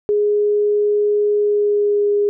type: tone with pitch glide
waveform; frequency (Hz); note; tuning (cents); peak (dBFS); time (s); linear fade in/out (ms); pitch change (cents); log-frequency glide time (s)
sine; 415.3 to 410.3; G#4 to G#4; 0 to -21; -13; 0.09-2.29; 0; -21; 1.36-2.11
effects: none

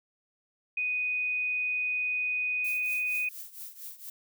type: tone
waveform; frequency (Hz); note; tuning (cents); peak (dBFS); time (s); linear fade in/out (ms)
sine; 2489; D#7; 0; -27; 0.77-3.29; 5
type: noise with tremolo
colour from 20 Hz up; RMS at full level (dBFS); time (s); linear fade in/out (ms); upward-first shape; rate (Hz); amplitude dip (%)
violet; -40; 2.64-4.1; 5; triangle; 4.3; 85
effects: none

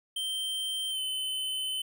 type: tone with pitch glide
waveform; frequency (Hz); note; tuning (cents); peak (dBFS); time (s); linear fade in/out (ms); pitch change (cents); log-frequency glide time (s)
square; 3132 to 3045; G7 to F#7; -2 to +49; -31; 0.16-1.82; 5; -49; 0.9-1
effects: none

